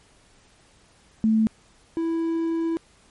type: tone pair in turn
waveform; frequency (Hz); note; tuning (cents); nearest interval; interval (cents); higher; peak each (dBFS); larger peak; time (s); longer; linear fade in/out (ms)
sine / triangle; 220 / 329.6; A3 / E4; 0 / 0; perfect fifth; 700; second; -16 / -20; first; 1.24-1.47 / 1.97-2.77; second; 0
effects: pink hiss -57 dBFS RMS until 3.1 s + MP3 48 kbps